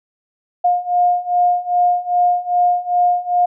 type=beating tone pair; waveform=sine; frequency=710 / 712.5 Hz; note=F5 / F5; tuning=+28 / +34 cents; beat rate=2.5 Hz; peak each=-17 / -15 dBFS; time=0.64-3.46 s; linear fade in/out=10 ms; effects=none